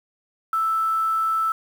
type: tone with quantisation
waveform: sine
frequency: 1318.5 Hz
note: E6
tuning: in tune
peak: -19 dBFS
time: 0.53-1.52 s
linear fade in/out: 2 ms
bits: 7
effects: none